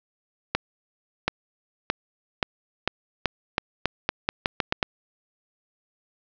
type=accelerating click train; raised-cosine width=0.3 ms; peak=-5 dBFS; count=14; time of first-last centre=0.55-4.828 s; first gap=730 ms; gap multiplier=0.85; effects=resampled to 16000 Hz + 7-bit